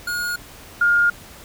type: tone pair in turn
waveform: square / sine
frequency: 1436 / 1416.2 Hz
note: F6 / F6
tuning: +48 / +24 cents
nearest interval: unison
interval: 24 cents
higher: first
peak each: -23 / -13 dBFS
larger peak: second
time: 0.07-0.36 / 0.81-1.1 s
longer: neither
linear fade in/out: 5 ms
effects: pink hiss -42 dBFS RMS until 1.44 s